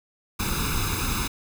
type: noise with comb filter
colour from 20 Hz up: pink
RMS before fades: -26 dBFS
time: 0.39-1.28 s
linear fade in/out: 10 ms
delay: 0.79 ms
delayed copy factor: +0.85
effects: none